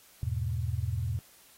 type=chord; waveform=sine; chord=E major; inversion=none; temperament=equal; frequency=82.41 / 103.83 / 123.47 Hz; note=E2 / G#2 / B2; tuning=0 / 0 / 0 cents; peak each=-33 dBFS; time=0.23-1.19 s; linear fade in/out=0 ms; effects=white hiss -58 dBFS RMS until 1.57 s + AAC 48 kbps